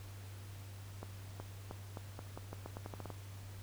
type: accelerating click train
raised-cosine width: 1 ms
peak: -30 dBFS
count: 14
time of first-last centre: 1.03-3.103 s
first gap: 370 ms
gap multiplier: 0.84
effects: added 98 Hz sine -47 dBFS peak until 3.62 s + pink hiss -57 dBFS RMS until 3.62 s